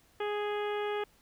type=harmonic tone; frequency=415.3 Hz; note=G#4; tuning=in tune; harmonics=1 / 2 / 3 / 4 / 5 / 6 / 7 / 8; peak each=-32 / -38 / -42 / -44 / -46 / -48 / -49 / -50 dBFS; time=0.2-1.04 s; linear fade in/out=5 ms; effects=pink hiss -65 dBFS RMS until 1.21 s